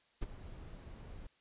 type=noise with ADSR envelope; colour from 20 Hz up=brown; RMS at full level=-35 dBFS; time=0.21-1.27 s; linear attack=16 ms; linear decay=21 ms; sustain=-14 dB; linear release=7 ms; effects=white hiss -71 dBFS RMS until 1.4 s + resampled to 8000 Hz